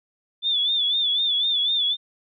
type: tone with vibrato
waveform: sine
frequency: 3502 Hz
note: A7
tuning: 9 cents flat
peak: -19 dBFS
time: 0.42-1.97 s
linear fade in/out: 50 ms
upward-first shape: sine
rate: 4 Hz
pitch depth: 77 cents each way
effects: none